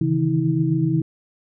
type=tone cluster; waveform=sine; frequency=135.5 / 153.7 / 162.1 / 321.4 Hz; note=C#3 / D#3 / E3 / E4; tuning=-39 / -21 / -29 / -44 cents; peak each=-22 / -28 / -21 / -22 dBFS; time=0.01-1.02 s; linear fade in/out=5 ms; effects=none